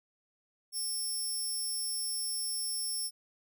15% pulse tone, 5400 Hz, E8, 41 cents sharp, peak -27 dBFS, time 0.72-3.11 s, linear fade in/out 50 ms, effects none

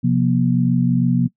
sine tone cluster, 130.4 / 176.7 / 239.4 Hz, C3 / F3 / A#3, -5 / +21 / +46 cents, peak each -18 dBFS, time 0.03-1.28 s, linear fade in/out 20 ms, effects noise-tail reverb RT60 0.1 s tail -21 dB re dry

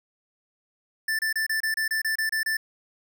square tone bursts, 1766 Hz, A6, 6 cents sharp, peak -24 dBFS, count 11, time 1.08-2.57 s, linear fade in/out 5 ms, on 110 ms, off 28 ms, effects none

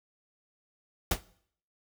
pink noise with exponential decay, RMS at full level -21 dBFS, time 1.11-1.21 s, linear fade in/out 5 ms, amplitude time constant 21 ms, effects noise-tail reverb RT60 0.6 s tail -20 dB re dry

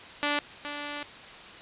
5% pulse tone pair in turn, 291.7 / 291.7 Hz, D4 / D4, -12 / -12 cents, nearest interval unison, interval 0 cents, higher neither, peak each -14 / -23 dBFS, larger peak first, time 0.23-0.39 / 0.65-1.03 s, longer second, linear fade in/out 0 ms, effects white hiss -45 dBFS RMS until 1.61 s + resampled to 8000 Hz

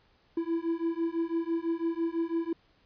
triangle beating tone pair, 329.6 / 335.6 Hz, E4 / E4, 0 / +31 cents, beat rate 6 Hz, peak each -29 / -29 dBFS, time 0.37-2.53 s, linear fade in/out 5 ms, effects pink hiss -66 dBFS RMS until 2.85 s + resampled to 11025 Hz

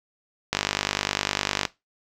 click train, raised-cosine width 0.2 ms, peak -4 dBFS, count 57, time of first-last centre 0.53-1.652 s, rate 49.9 Hz, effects noise-tail reverb RT60 0.2 s tail -18 dB re dry

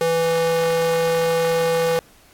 square tone with high-pass filter, 165.5 Hz, E3, 7 cents sharp, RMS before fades -19 dBFS, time 0.01-1.99 s, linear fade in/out 0 ms, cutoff 390 Hz, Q 8.1, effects pink hiss -52 dBFS RMS until 2.33 s + AAC 64 kbps

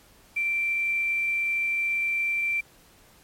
sine tone with quantisation, 2349 Hz, D7, in tune, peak -23 dBFS, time 0.36-2.61 s, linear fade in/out 10 ms, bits 8, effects pink hiss -56 dBFS RMS until 3.23 s + MP3 64 kbps

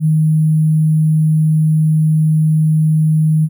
sine tone with sample-and-hold, 156.2 Hz, D#3, 7 cents sharp, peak -9 dBFS, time 0-3.49 s, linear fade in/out 50 ms, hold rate 11025 Hz, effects none

